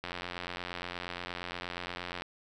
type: click train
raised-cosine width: 0.3 ms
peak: -21 dBFS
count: 194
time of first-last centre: 0.04-2.221 s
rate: 88.5 Hz
effects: none